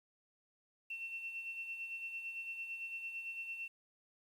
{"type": "tone with tremolo", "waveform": "sine", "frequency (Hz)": 2700, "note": "E7", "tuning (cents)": 41, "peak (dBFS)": -39, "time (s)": [0.9, 3.68], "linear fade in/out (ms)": 5, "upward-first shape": "sine", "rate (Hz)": 8.9, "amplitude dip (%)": 50, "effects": ["11-bit"]}